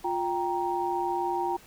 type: tone cluster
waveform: sine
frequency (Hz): 352.3 / 785 / 936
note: F4 / G5 / A#5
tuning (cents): +15 / +2 / +7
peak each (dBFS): -31 / -30 / -30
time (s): 0.04-1.57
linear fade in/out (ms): 10
effects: pink hiss -53 dBFS RMS until 1.66 s